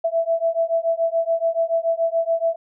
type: beating tone pair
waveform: sine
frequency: 659.3 / 666.3 Hz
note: E5 / E5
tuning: 0 / +18 cents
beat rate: 7 Hz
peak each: -21 dBFS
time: 0.04-2.56 s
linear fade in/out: 10 ms
effects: none